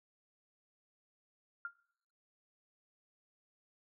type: tone with exponential decay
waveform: sine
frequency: 1396.9 Hz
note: F6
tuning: in tune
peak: -34 dBFS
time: 1.65-1.73 s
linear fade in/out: 2 ms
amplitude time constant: 16 ms
effects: noise-tail reverb RT60 0.7 s tail -22 dB re dry